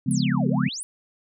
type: chord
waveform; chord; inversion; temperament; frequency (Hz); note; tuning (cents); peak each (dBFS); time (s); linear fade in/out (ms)
sine; C# dominant seventh; none; just; 138.59 / 173.24 / 207.9 / 249.5; C#3 / E#3 / G#3 / B3; 0 / -14 / +2 / +18; -25; 0.06-0.69; 10
type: exponential two-way sweep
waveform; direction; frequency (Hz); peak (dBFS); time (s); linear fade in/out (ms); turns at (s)
sine; down then up; 10548 to 370 to 10548; -30; 0.11-0.83; 0; 0.48
effects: none